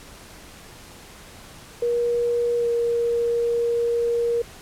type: tone with pitch glide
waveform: sine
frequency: 476.4 to 470.9 Hz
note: A#4 to A#4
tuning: +38 to +18 cents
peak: -19 dBFS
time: 1.82-4.42 s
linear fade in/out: 5 ms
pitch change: -20 cents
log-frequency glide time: 2.56-2.68 s
effects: pink hiss -44 dBFS RMS until 4.61 s + low-pass 12000 Hz 12 dB/octave